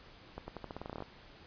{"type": "accelerating click train", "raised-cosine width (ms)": 1, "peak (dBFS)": -27, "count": 14, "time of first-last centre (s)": [0.38, 1.023], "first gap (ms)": 100, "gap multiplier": 0.87, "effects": ["pink hiss -56 dBFS RMS until 1.46 s", "resampled to 11025 Hz"]}